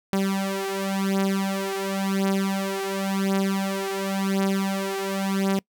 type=beating tone pair; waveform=sawtooth; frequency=194 / 194.93 Hz; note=G3 / G3; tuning=-18 / -9 cents; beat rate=0.93 Hz; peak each=-22 dBFS; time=0.13-5.59 s; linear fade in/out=0 ms; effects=noise-tail reverb RT60 0.1 s tail -25 dB re dry